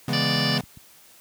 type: chord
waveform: square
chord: C# minor seventh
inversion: none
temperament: equal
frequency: 138.59 / 164.81 / 207.7 / 246.9 Hz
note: C#3 / E3 / G#3 / B3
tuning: 0 / 0 / 0 / 0 cents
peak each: -28 / -30 / -31 / -30 dBFS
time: 0.08-0.61 s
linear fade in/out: 2 ms
type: harmonic tone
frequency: 587.3 Hz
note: D5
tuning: in tune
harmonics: 1 / 2 / 3 / 4 / 5 / 6 / 7 / 8 / 9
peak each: -36 / -36 / -30 / -36 / -30 / -37 / -37 / -30 / -29 dBFS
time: 0.13-0.58 s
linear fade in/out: 2 ms
type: click train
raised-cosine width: 5 ms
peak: -31 dBFS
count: 5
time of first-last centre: 0.23-0.773 s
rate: 7.37 Hz
effects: white hiss -52 dBFS RMS until 1.2 s + high-pass 60 Hz 12 dB/octave